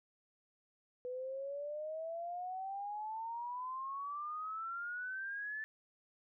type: exponential sweep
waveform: sine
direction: up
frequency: 493.9 to 1760 Hz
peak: -39 dBFS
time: 1.05-5.64 s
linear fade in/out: 0 ms
effects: none